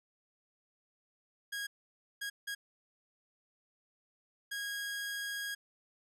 sawtooth tone bursts at uneven times, 1641 Hz, G#6, 21 cents flat, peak -33 dBFS, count 4, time 1.52-1.67 / 2.21-2.3 / 2.47-2.55 / 4.51-5.55 s, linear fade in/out 10 ms, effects resampled to 32000 Hz

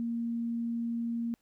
sine tone, 233.1 Hz, A#3, in tune, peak -30 dBFS, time 0-1.34 s, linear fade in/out 0 ms, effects pink hiss -74 dBFS RMS until 1.41 s

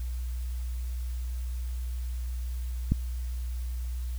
click, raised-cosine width 5 ms, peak -11 dBFS, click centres 2.92 s, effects added 61 Hz sine -30 dBFS peak until 4.18 s + white hiss -53 dBFS RMS until 4.18 s

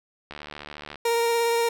click train, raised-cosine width 0.3 ms, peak -21 dBFS, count 49, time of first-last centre 0.31-0.957 s, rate 74.2 Hz
30% pulse tone with vibrato, 466.2 Hz, A#4, in tune, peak -18 dBFS, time 1.05-1.69 s, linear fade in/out 5 ms, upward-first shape sine, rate 17 Hz, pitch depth 13 cents each way
effects none

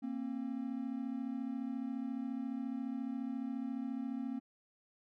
triangle tone pair together, 233.1 / 267.5 Hz, A#3 / C4, 0 / +38 cents, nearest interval major second, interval 238 cents, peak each -38 / -37 dBFS, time 0.02-4.4 s, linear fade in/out 20 ms, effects none

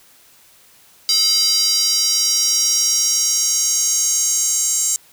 square tone with high-pass filter sweep, 433 Hz, A4, 28 cents flat, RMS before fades -17 dBFS, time 1.09-4.96 s, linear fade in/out 0 ms, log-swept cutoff 4700 to 7100 Hz, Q 5.7, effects white hiss -50 dBFS RMS until 5.12 s

